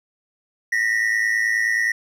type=tone pair together; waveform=triangle; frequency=1841.5 / 1951 Hz; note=A#6 / B6; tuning=-22 / -22 cents; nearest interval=minor second; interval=100 cents; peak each=-19 dBFS; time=0.72-1.92 s; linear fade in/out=5 ms; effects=none